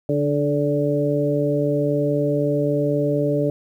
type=harmonic tone with a mistuned harmonic; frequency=144.9 Hz; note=D3; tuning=23 cents flat; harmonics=1 / 2 / 3 / 4; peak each=-23 / -23 / -23 / -23 dBFS; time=0.09-3.5 s; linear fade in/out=2 ms; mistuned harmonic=2; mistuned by=+23 cents; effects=9-bit